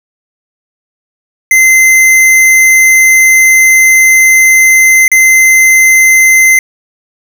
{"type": "tone with dropouts", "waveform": "square", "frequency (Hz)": 2068, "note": "C7", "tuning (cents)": -21, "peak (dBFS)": -3, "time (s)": [1.51, 6.59], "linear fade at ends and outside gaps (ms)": 2, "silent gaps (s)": [5.08, 5.116], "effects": []}